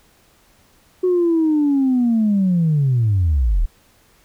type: linear sweep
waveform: sine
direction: down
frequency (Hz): 370 to 33.48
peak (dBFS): -12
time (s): 1.03-3.66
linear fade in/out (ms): 10
effects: tanh soft clip ceiling -10 dBFS + pink hiss -55 dBFS RMS until 4.24 s